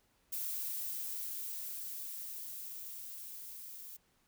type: noise with level ramp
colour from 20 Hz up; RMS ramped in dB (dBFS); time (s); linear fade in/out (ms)
violet; -38 to -49; 0.32-3.97; 10
effects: pink hiss -73 dBFS RMS until 4.27 s